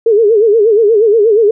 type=tone with vibrato; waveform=sine; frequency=433.2 Hz; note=A4; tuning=27 cents flat; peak=-5 dBFS; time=0.06-1.51 s; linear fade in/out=5 ms; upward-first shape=sine; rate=8.4 Hz; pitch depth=130 cents each way; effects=none